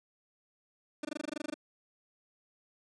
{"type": "tone bursts", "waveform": "30% pulse", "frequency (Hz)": 300, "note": "D4", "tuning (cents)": 37, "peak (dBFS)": -31, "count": 13, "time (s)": [1.03, 1.542], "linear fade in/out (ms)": 5, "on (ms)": 20, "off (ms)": 21, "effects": ["resampled to 22050 Hz"]}